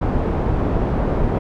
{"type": "low-pass noise", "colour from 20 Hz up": "pink", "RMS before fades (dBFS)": -19, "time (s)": [0.01, 1.39], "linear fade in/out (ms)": 10, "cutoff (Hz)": 760, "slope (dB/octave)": 12, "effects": []}